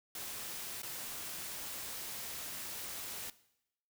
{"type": "noise with dropouts", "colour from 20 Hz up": "white", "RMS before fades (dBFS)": -43, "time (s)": [0.15, 3.3], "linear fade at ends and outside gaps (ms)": 2, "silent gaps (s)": [0.819, 0.831], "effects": ["noise-tail reverb RT60 0.8 s tail -18 dB re dry"]}